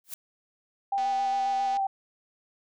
blue noise with exponential growth, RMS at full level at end -32 dBFS, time 0.04-0.14 s, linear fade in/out 2 ms, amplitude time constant 20 ms
sine tone with vibrato, 785 Hz, G5, 2 cents sharp, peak -24 dBFS, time 0.92-1.87 s, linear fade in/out 5 ms, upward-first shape square, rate 7.4 Hz, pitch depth 16 cents each way
click train, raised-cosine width 0.2 ms, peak -27 dBFS, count 196, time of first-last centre 0.98-1.769 s, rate 247 Hz
effects none

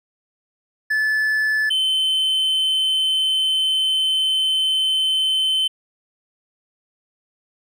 triangle tone pair in turn, 1735 / 3069 Hz, A6 / G7, -25 / -37 cents, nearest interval minor seventh, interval 988 cents, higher second, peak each -15 dBFS, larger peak neither, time 0.9-1.7 / 1.7-5.68 s, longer second, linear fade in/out 10 ms, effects none

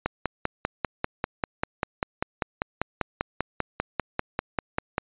click train, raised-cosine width 0.5 ms, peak -9 dBFS, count 26, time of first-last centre 0.06-4.981 s, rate 5.08 Hz, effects resampled to 8000 Hz

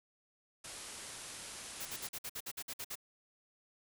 white low-pass noise, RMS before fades -48 dBFS, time 0.64-2.09 s, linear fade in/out 5 ms, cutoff 11000 Hz, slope 96 dB/octave
white noise bursts, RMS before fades -42 dBFS, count 11, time 1.8-2.956 s, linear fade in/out 10 ms, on 56 ms, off 54 ms
effects none

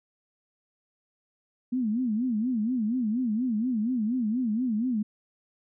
sine tone with vibrato, 233.1 Hz, A#3, in tune, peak -24 dBFS, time 1.72-5.03 s, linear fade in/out 10 ms, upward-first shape sine, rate 4.2 Hz, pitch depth 190 cents each way, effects none

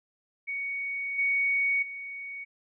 sine tone with level steps, 2234 Hz, C#7, 13 cents sharp, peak -30 / -23 / -36 dBFS, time 0.47-2.45 s, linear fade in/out 20 ms, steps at 1.18 / 1.82 s, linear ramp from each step 10 ms, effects none

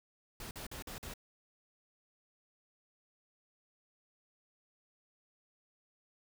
pink noise bursts, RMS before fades -45 dBFS, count 5, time 0.4-1.138 s, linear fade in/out 2 ms, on 110 ms, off 47 ms, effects none

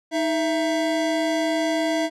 square tone pair together, 314.5 / 664.3 Hz, D#4 / E5, +19 / +13 cents, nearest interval octave + minor second, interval 1294 cents, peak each -24 dBFS, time 0.11-2.1 s, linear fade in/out 50 ms, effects low-pass 7000 Hz 12 dB/octave

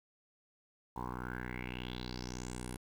10% pulse tone with low-pass filter sweep, 61.74 Hz, B1, in tune, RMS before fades -42 dBFS, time 0.96-2.77 s, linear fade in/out 5 ms, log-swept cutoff 930 to 11000 Hz, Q 6, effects 10-bit

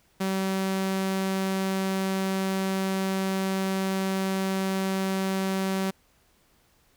sawtooth tone, 191.4 Hz, G3, 41 cents flat, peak -21 dBFS, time 0.2-5.91 s, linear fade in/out 10 ms, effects pink hiss -64 dBFS RMS until 6.96 s

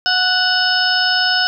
harmonic tone with a mistuned harmonic, 740 Hz, F#5, in tune, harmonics 1 / 2 / 4 / 5 / 6 / 7, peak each -22 / -17 / -20 / -29 / -26 / -18 dBFS, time 0.06-1.47 s, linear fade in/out 0 ms, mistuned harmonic 1, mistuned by -18 cents, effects none

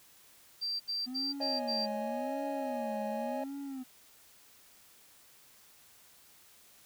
sine tone bursts, 4699 Hz, D8, in tune, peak -32 dBFS, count 5, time 0.61-1.864 s, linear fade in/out 20 ms, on 190 ms, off 76 ms
triangle tone with vibrato, 245.5 Hz, B3, 10 cents flat, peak -36 dBFS, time 1.06-3.84 s, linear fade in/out 20 ms, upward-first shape sine, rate 0.89 Hz, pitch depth 230 cents each way
triangle chord, C# suspended second, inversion none, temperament just, 554.4 / 623.7 / 831.5 Hz, C#5 / D#5 / G#5, 0 / +4 / +2 cents, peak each -37 dBFS, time 1.4-3.44 s, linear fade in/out 5 ms
effects white hiss -60 dBFS RMS until 6.85 s

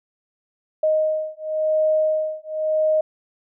sine beating tone pair, 622.3 / 623.24 Hz, D#5 / D#5, 0 / +3 cents, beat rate 0.94 Hz, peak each -21 dBFS, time 0.83-3.01 s, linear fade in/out 5 ms, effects none

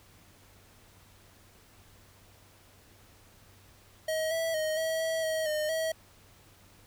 square tone with pitch steps, 633 / 655 / 624 / 644 / 648 / 636 / 610 / 643 Hz, D#5 / E5 / D#5 / E5 / E5 / D#5 / D#5 / E5, +30 / -11 / +5 / -41 / -30 / +38 / -34 / -43 cents, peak -29 dBFS, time 4.08-5.92 s, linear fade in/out 5 ms, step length 230 ms, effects added 96 Hz sine -62 dBFS peak until 6.86 s + pink hiss -59 dBFS RMS until 6.86 s

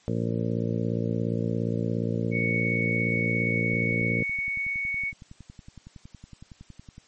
harmonic tone, 57.2 Hz, A#1, 32 cents flat, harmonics 2 / 3 / 4 / 5 / 6 / 7 / 8 / 9 / 10, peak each -29 / -30 / -31 / -37 / -36 / -44 / -34 / -38 / -42 dBFS, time 0.08-4.23 s, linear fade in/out 0 ms
sine tone, 2224 Hz, C#7, 5 cents sharp, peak -26 dBFS, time 2.31-5.13 s, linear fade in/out 50 ms
click train, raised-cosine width 5 ms, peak -31 dBFS, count 36, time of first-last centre 3.74-6.981 s, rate 10.8 Hz
effects white hiss -59 dBFS RMS until 7.07 s + MP3 32 kbps

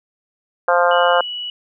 harmonic tone, 175 Hz, F3, 4 cents sharp, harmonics 3 / 4 / 5 / 6 / 7 / 8 / 9, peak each -16 / -18 / -21 / -21 / -22 / -21 / -24 dBFS, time 0.68-1.21 s, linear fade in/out 2 ms
sine tone, 2940 Hz, F#7, 12 cents flat, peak -24 dBFS, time 0.91-1.5 s, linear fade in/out 2 ms
effects none

